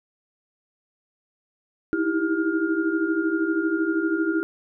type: tone cluster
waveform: sine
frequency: 315.8 / 328.5 / 394.1 / 1414 Hz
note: D#4 / E4 / G4 / F6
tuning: +26 / -6 / +9 / +21 cents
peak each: -27 / -23 / -29 / -29 dBFS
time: 1.93-4.43 s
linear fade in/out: 0 ms
effects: none